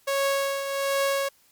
sawtooth tone with tremolo, 552 Hz, C#5, 7 cents flat, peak -17 dBFS, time 0.07-1.29 s, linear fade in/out 10 ms, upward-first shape triangle, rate 1.3 Hz, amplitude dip 60%, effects white hiss -61 dBFS RMS until 1.51 s + MP3 96 kbps

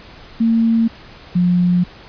sine tone pair in turn, 227.6 / 177.6 Hz, A#3 / F3, -41 / +29 cents, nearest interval major third, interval 430 cents, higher first, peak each -11 dBFS, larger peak neither, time 0.4-0.88 / 1.35-1.84 s, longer second, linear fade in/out 10 ms, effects pink hiss -40 dBFS RMS until 2.08 s + resampled to 11025 Hz

